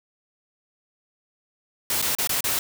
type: noise with dropouts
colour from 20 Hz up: white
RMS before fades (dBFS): -24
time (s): 1.9-2.59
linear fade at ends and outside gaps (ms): 2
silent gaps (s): 2.017-2.024 / 2.151-2.185 / 2.273-2.293 / 2.407-2.441
effects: none